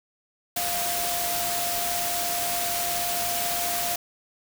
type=tone in noise; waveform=sine; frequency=698.5 Hz; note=F5; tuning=in tune; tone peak=-30 dBFS; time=0.56-3.96 s; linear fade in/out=5 ms; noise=white; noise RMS=-28 dBFS; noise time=0.56-3.96 s; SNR=-5 dB; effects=none